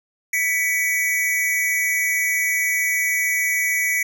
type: tone pair together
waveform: square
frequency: 1975.5 / 2260 Hz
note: B6 / C#7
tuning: 0 / +33 cents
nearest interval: major second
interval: 233 cents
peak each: -22 dBFS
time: 0.33-4.03 s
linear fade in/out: 5 ms
effects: none